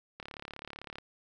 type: click train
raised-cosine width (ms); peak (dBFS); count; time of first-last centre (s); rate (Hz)
0.3; -26; 29; 0.2-0.984; 35.7
effects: none